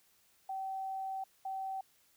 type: tone bursts at uneven times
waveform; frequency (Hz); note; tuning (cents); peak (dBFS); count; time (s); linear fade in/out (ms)
sine; 769; G5; -33; -36; 2; 0.49-1.24 / 1.45-1.81; 5
effects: white hiss -69 dBFS RMS until 2.16 s